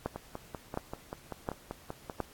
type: two click trains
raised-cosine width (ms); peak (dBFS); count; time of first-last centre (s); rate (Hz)
1; -17 / -23; 4 / 11; 0.06-2.203 / 0.16-2.098; 1.4 / 5.16
effects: pink hiss -56 dBFS RMS until 2.33 s + AAC 64 kbps